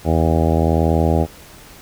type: harmonic tone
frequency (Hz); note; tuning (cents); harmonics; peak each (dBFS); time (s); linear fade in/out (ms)
81; E2; -30; 1 / 2 / 3 / 4 / 5 / 6 / 7 / 8 / 9 / 10; -17 / -20 / -22 / -23 / -24 / -25 / -25 / -26 / -27 / -27; 0.04-1.27; 50
effects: pink hiss -42 dBFS RMS until 1.81 s